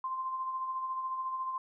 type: tone with tremolo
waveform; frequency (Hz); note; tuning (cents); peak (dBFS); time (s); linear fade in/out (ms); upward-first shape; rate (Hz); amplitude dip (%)
sine; 1044; C6; -4; -31; 0.04-1.58; 2; sine; 14; 40
effects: none